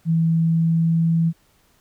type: tone with pitch glide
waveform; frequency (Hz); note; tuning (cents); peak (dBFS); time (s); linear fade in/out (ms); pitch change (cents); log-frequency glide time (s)
sine; 163.9 to 165.14; E3 to E3; -10 to +3; -15; 0.05-1.33; 50; +13; 0.29-1.1
effects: pink hiss -60 dBFS RMS until 1.8 s